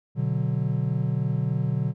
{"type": "chord", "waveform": "triangle", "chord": "B minor", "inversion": "none", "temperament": "equal", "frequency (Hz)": [123.47, 146.83, 185], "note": ["B2", "D3", "F#3"], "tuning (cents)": [0, 0, 0], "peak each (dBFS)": [-24, -24, -28], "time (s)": [0.15, 1.94], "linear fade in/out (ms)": 50, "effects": []}